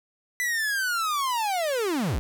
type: linear sweep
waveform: 45% pulse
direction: down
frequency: 2000 to 38.89 Hz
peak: -24 dBFS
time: 0.4-2.19 s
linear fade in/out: 0 ms
effects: none